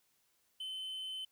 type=tone; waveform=triangle; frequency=3058 Hz; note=G7; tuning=44 cents flat; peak=-38 dBFS; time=0.6-1.25 s; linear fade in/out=5 ms; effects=white hiss -75 dBFS RMS until 1.31 s